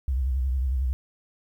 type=tone with vibrato; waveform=sine; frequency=65 Hz; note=C2; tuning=11 cents flat; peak=-22 dBFS; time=0.08-0.93 s; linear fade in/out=0 ms; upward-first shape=triangle; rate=11 Hz; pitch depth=130 cents each way; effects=10-bit